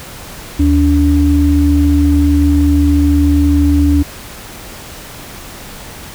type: tone pair together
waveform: sine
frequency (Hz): 76.2 / 287.7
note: D#2 / D4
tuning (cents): -36 / -36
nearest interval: octave + major seventh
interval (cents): 2300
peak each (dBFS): -10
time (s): 0.59-4.03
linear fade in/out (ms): 10
effects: pink hiss -31 dBFS RMS until 6.14 s

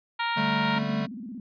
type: harmonic tone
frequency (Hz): 466.8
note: A#4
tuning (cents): +2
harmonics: 2 / 3 / 4 / 5 / 6 / 7 / 8 / 9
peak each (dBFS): -28 / -32 / -34 / -36 / -38 / -39 / -40 / -41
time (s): 0.19-0.79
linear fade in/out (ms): 10
type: chord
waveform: square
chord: D suspended fourth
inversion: none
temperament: equal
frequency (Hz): 146.83 / 196 / 220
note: D3 / G3 / A3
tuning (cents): 0 / 0 / 0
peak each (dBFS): -33 / -31 / -29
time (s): 0.36-1.07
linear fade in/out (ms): 20
type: tone with vibrato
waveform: sine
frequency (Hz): 230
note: A#3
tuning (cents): -23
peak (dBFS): -35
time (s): 0.76-1.4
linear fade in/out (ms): 2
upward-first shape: square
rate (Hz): 17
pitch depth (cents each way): 180
effects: resampled to 11025 Hz

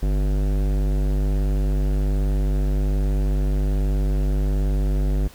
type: tone with hard clipping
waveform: sine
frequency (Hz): 49.38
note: G1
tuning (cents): +13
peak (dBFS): -20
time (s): 0.02-5.28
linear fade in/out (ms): 10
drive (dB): 17
effects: pink hiss -47 dBFS RMS until 5.34 s

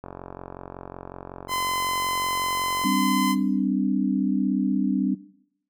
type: click train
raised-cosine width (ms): 1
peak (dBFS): -22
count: 128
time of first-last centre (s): 0.04-2.837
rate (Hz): 45.4
type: tone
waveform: sawtooth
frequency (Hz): 1024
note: C6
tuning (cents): -38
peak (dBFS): -20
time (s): 1.48-3.36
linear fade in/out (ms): 50
type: chord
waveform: sine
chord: G suspended fourth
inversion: none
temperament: equal with one note detuned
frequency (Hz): 196 / 257.4 / 293.7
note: G3 / C4 / D4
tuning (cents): 0 / -28 / 0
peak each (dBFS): -25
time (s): 2.84-5.15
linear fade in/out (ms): 10
effects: noise-tail reverb RT60 0.7 s tail -17 dB re dry

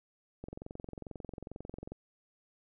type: click train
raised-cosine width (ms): 2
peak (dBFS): -29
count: 34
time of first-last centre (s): 0.44-1.92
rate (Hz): 22.3
effects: none

